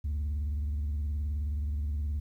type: tone with vibrato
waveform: sine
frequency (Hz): 73.42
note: D2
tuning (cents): 0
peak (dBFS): -26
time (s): 0.04-2.2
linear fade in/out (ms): 10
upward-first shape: sine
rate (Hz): 19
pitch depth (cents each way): 140
effects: tanh soft clip ceiling -28 dBFS + 11-bit